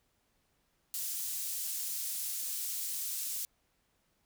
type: high-pass noise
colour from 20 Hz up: pink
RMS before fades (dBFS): -37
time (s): 0.94-3.45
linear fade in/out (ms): 0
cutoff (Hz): 7600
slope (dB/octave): 12
effects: pink hiss -75 dBFS RMS until 4.25 s